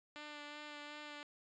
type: tone with vibrato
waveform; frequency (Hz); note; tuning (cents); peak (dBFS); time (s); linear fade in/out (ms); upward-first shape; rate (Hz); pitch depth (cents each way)
5% pulse; 295.8; D4; +13; -36; 0.16-1.23; 0; sine; 2.7; 17
effects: resampled to 16000 Hz